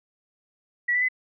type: tone with pitch steps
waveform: sine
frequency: 1938 / 1981 / 2025 Hz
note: B6 / B6 / B6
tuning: -33 / +5 / +43 cents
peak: -20 dBFS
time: 0.88-1.087 s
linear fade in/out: 10 ms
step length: 69 ms
effects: none